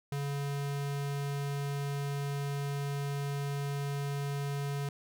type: tone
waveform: square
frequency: 141.5 Hz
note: C#3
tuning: 36 cents sharp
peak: -33 dBFS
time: 0.12-4.89 s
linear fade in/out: 2 ms
effects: none